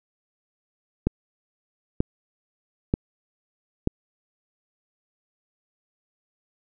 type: click train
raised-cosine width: 3 ms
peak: -7 dBFS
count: 4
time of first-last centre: 1.07-3.874 s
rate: 1.07 Hz
effects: none